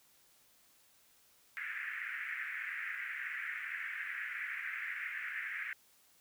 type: band-pass noise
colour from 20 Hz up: pink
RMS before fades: -41 dBFS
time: 1.57-5.73 s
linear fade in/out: 0 ms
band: 1600 to 2200 Hz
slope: 48 dB/octave
effects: white hiss -67 dBFS RMS until 6.2 s